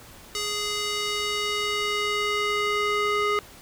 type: tone with band-pass filter sweep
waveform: square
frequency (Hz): 415.3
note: G#4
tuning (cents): 0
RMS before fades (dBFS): -26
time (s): 0.35-3.39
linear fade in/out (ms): 0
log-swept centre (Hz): 5100 to 1500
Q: 0.96
effects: pink hiss -47 dBFS RMS until 3.61 s